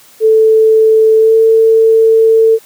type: tone with pitch glide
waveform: sine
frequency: 440.3 to 447.2 Hz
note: A4 to A4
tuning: +1 to +28 cents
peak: -4 dBFS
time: 0.2-2.59 s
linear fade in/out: 50 ms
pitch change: +27 cents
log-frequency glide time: 1.17-1.36 s
effects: white hiss -42 dBFS RMS until 2.65 s + high-pass 100 Hz 12 dB/octave